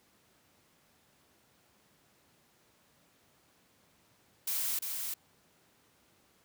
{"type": "noise with echo", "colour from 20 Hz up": "blue", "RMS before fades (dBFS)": -33, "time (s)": [4.47, 4.79], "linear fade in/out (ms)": 5, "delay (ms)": 350, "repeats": 1, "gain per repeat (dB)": -4, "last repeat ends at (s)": 5.14, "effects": ["pink hiss -67 dBFS RMS until 6.44 s", "high-pass 100 Hz 12 dB/octave"]}